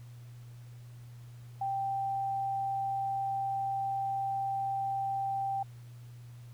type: tone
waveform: sine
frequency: 784 Hz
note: G5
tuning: in tune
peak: -30 dBFS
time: 1.61-5.63 s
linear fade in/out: 5 ms
effects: added 120 Hz sine -46 dBFS peak until 6.53 s + pink hiss -63 dBFS RMS until 6.53 s